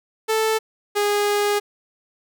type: tone pair in turn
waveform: sawtooth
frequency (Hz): 440 / 411.6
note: A4 / G#4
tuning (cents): 0 / -16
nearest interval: minor second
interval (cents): 116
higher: first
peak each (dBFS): -14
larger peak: neither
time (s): 0.28-0.59 / 0.95-1.6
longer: second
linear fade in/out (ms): 20
effects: none